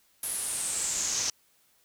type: noise with band-pass filter sweep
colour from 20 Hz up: brown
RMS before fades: -31 dBFS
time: 0.23-1.3 s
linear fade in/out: 2 ms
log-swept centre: 11000 to 5900 Hz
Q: 5.8
effects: white hiss -66 dBFS RMS until 1.84 s